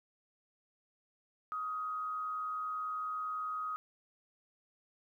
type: tone with frequency modulation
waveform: sine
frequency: 1255 Hz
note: D#6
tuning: 15 cents sharp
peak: -35 dBFS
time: 1.52-3.76 s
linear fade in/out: 0 ms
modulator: 118 Hz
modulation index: 0.35
effects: 12-bit